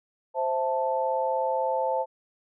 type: chord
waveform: sine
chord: A minor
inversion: first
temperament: equal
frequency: 523.3 / 659.3 / 880 Hz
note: C5 / E5 / A5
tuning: 0 / 0 / 0 cents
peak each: -27 / -31 / -27 dBFS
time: 0.34-2.06 s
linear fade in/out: 50 ms
effects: none